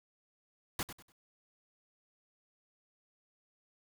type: noise with echo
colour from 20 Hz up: pink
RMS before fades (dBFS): -35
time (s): 0.79-0.83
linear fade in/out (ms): 2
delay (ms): 97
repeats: 3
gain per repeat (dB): -11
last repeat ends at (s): 1.121
effects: none